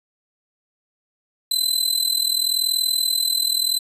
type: tone with amplitude modulation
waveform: sawtooth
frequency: 4042 Hz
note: B7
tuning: 39 cents sharp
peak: -12 dBFS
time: 1.51-3.79 s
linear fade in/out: 5 ms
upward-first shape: sine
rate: 40.8 Hz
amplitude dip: 80%
effects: resampled to 32000 Hz